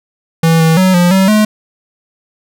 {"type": "tone with pitch steps", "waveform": "square", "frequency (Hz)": [163.9, 161.8, 186.6, 176, 191, 213.4], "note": ["E3", "E3", "F#3", "F3", "G3", "G#3"], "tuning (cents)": [-10, -32, 15, 14, -45, 47], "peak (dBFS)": -7, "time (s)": [0.43, 1.45], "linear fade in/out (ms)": 5, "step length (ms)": 170, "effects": []}